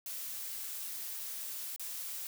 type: noise with dropouts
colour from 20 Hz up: blue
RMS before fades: -41 dBFS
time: 0.06-2.27 s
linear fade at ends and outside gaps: 1 ms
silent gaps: 1.762-1.796 s
effects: none